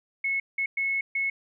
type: tone bursts at uneven times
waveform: sine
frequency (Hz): 2190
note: C#7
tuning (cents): -22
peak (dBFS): -24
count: 4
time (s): 0.24-0.4 / 0.58-0.66 / 0.77-1.01 / 1.15-1.3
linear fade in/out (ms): 5
effects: none